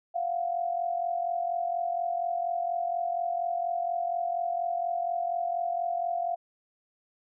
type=tone pair together; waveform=sine; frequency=689.8 / 734 Hz; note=F5 / F#5; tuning=-22 / -14 cents; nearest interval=minor second; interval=108 cents; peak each=-28 / -33 dBFS; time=0.14-6.36 s; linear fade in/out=20 ms; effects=none